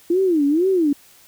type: tone with vibrato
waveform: sine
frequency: 329.6 Hz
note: E4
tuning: in tune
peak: -14 dBFS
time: 0.1-0.93 s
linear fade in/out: 5 ms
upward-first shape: sine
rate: 2.1 Hz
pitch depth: 270 cents each way
effects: white hiss -50 dBFS RMS until 1.27 s